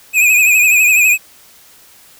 square tone with vibrato, 2500 Hz, D#7, 8 cents sharp, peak -8 dBFS, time 0.13-1.18 s, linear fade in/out 50 ms, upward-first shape triangle, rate 12 Hz, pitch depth 80 cents each way, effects white hiss -44 dBFS RMS until 2.19 s

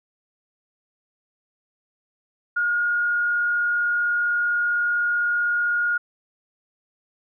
sine tone with frequency modulation, 1429 Hz, F6, 39 cents sharp, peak -19 dBFS, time 2.56-5.98 s, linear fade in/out 10 ms, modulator 44.3 Hz, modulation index 0.33, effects none

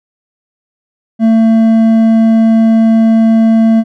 triangle tone with hard clipping, 224.3 Hz, A3, 34 cents sharp, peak -6 dBFS, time 1.19-3.84 s, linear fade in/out 50 ms, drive 9 dB, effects none

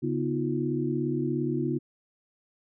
sine tone cluster, 139.6 / 246.3 / 317.9 / 355.1 Hz, C#3 / B3 / D#4 / F4, +13 / -5 / +37 / +29 cents, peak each -31 dBFS, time 0.02-1.79 s, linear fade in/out 20 ms, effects none

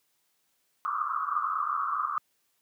white band-pass noise, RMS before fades -30 dBFS, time 0.85-2.18 s, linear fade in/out 0 ms, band 1100 to 1300 Hz, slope 96 dB/octave, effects white hiss -73 dBFS RMS until 2.61 s + high-pass 100 Hz 12 dB/octave

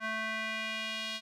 square tone with band-pass filter sweep, 220 Hz, A3, in tune, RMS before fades -36 dBFS, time 0-1.21 s, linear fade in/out 50 ms, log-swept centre 1600 to 3500 Hz, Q 2.1, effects none

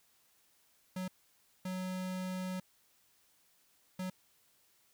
square tone bursts at uneven times, 185 Hz, F#3, in tune, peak -37 dBFS, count 3, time 0.96-1.08 / 1.65-2.6 / 3.99-4.1 s, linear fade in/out 5 ms, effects white hiss -70 dBFS RMS until 4.93 s

